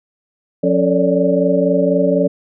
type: tone cluster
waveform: sine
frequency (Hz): 179.2 / 275.3 / 442.2 / 564 / 588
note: F3 / C#4 / A4 / C#5 / D5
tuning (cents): +45 / -12 / +9 / +30 / +2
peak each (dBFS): -18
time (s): 0.63-2.28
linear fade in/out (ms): 10
effects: none